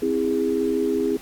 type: chord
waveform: sine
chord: C augmented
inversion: none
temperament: just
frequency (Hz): 261.6 / 327 / 408.8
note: C4 / E4 / G#4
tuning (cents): 0 / -14 / -27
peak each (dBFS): -25 / -25 / -22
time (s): 0.02-1.17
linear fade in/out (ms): 5
effects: pink hiss -44 dBFS RMS until 1.21 s + AAC 64 kbps